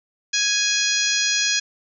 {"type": "harmonic tone", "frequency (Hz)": 831, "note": "G#5", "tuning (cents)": 1, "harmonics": [2, 3, 4, 5, 6, 7, 8], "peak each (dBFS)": [-26, -26, -26, -26, -26, -26, -26], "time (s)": [0.33, 1.6], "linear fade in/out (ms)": 10, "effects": []}